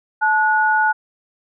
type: tone pair together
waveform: sine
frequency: 867 / 1458.1 Hz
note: A5 / F#6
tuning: -26 / -26 cents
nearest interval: major sixth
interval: 900 cents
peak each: -16 dBFS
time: 0.21-0.93 s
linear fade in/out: 20 ms
effects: none